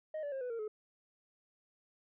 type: tone with pitch steps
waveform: sine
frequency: 622.3 / 577.3 / 535.5 / 496.8 / 460.8 / 427.5 Hz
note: D#5 / D5 / C5 / B4 / A#4 / A4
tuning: 0 / -30 / +40 / +10 / -20 / -50 cents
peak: -34 dBFS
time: 0.14-0.68 s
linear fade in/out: 5 ms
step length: 90 ms
effects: tanh soft clip ceiling -36 dBFS